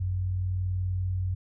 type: tone pair together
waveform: sine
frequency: 51.91 / 92.5 Hz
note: G#1 / F#2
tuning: 0 / 0 cents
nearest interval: minor seventh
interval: 1000 cents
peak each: -37 / -26 dBFS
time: 0-1.35 s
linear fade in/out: 10 ms
effects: none